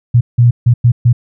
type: tone bursts at uneven times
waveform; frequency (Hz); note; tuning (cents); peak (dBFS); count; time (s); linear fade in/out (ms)
sine; 120; B2; -49; -4; 5; 0.14-0.21 / 0.38-0.51 / 0.66-0.74 / 0.84-0.92 / 1.05-1.13; 10
effects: none